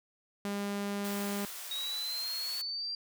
sawtooth tone, 201.9 Hz, G#3, 49 cents flat, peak -29 dBFS, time 0.45-1.45 s, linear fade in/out 0 ms
white high-pass noise, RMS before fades -43 dBFS, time 1.04-2.62 s, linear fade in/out 10 ms, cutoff 630 Hz, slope 12 dB/octave
sine linear sweep, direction up, 3772 to 4742 Hz, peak -34 dBFS, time 1.71-2.95 s, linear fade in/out 2 ms
effects none

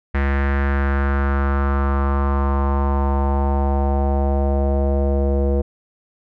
square tone with low-pass filter sweep, 69.3 Hz, C#2, in tune, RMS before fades -18 dBFS, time 0.14-5.62 s, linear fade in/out 10 ms, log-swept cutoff 1900 to 520 Hz, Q 3.4, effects none

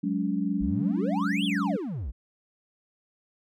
sine chord, F# suspended second, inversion none, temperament equal with one note detuned, 185 / 207.7 / 283.8 Hz, F#3 / G#3 / C#4, 0 / 0 / +41 cents, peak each -29 dBFS, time 0.03-1.77 s, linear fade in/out 10 ms
triangle exponential two-way sweep, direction up then down, 49.56 to 3520 to 49.56 Hz, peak -28 dBFS, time 0.6-2.12 s, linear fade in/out 20 ms, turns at 1.45 s
effects none

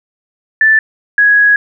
sine tone pair in turn, 1760 / 1665.7 Hz, A6 / G#6, 0 / +5 cents, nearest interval minor second, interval 95 cents, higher first, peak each -5 dBFS, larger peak neither, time 0.61-0.79 / 1.18-1.56 s, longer second, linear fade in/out 2 ms, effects none

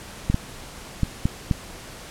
clicks, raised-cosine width 5 ms, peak -7 dBFS, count 5, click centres 0.3 / 0.344 / 1.033 / 1.255 / 1.512 s, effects pink hiss -40 dBFS RMS until 2.1 s + low-pass 11000 Hz 12 dB/octave

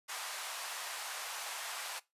pink band-pass noise, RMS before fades -42 dBFS, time 0.08-2 s, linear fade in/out 20 ms, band 740 to 13000 Hz, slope 24 dB/octave, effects noise-tail reverb RT60 0.2 s tail -19 dB re dry + resampled to 32000 Hz

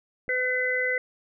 click, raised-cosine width 2 ms, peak -31 dBFS, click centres 0.281 s
harmonic tone, 505 Hz, B4, 39 cents sharp, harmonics 1 / 3 / 4, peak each -29 / -31 / -25 dBFS, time 0.29-0.98 s, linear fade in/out 2 ms
effects none

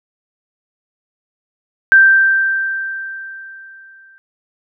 sine tone with exponential decay, 1568 Hz, G6, in tune, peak -3 dBFS, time 1.92-4.18 s, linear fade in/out 0 ms, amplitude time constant 490 ms, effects none

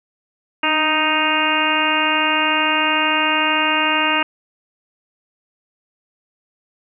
harmonic tone with a mistuned harmonic, 311.1 Hz, D#4, in tune, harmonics 1 / 2 / 3 / 4 / 5 / 6 / 7 / 8 / 9, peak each -25 / -27 / -22 / -23 / -24 / -27 / -26 / -23 / -21 dBFS, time 0.63-4.23 s, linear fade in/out 5 ms, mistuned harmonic 1, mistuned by -41 cents, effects none

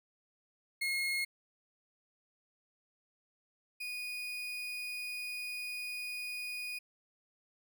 35% pulse tone pair in turn, 2157 / 2470 Hz, C#7 / D#7, -48 / -13 cents, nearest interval major second, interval 235 cents, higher second, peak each -30 / -36 dBFS, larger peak first, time 0.81-1.25 / 3.8-6.79 s, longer second, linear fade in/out 10 ms, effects none

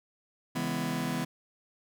sawtooth chord, C# minor seventh, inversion none, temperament just, 138.59 / 166.31 / 207.9 / 249.5 Hz, C#3 / E3 / G#3 / B3, 0 / +16 / +2 / +18 cents, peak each -35 / -30 / -33 / -29 dBFS, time 0.55-1.25 s, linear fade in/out 10 ms, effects none

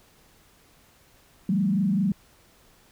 sine tone with frequency modulation, 195.1 Hz, G3, 8 cents flat, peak -20 dBFS, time 1.49-2.12 s, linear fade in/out 2 ms, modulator 24.7 Hz, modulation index 1, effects pink hiss -58 dBFS RMS until 2.91 s

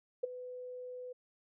sine tone with ADSR envelope, 500 Hz, B4, 21 cents sharp, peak -27 dBFS, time 0.23-1.13 s, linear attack 10 ms, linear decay 13 ms, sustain -15 dB, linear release 11 ms, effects none

